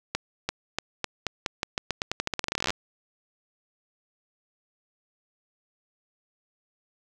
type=accelerating click train; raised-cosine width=0.2 ms; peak=-9 dBFS; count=28; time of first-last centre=0.15-2.704 s; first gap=340 ms; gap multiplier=0.87; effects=none